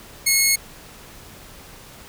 10% pulse tone, 2178 Hz, C#7, 31 cents flat, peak -6 dBFS, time 0.26-0.56 s, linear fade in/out 10 ms, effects pink hiss -43 dBFS RMS until 2.08 s

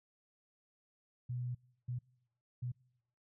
sine tone bursts at uneven times, 123.47 Hz, B2, in tune, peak -36 dBFS, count 3, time 1.29-1.55 / 1.88-1.99 / 2.62-2.72 s, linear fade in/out 10 ms, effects noise-tail reverb RT60 0.9 s tail -26 dB re dry

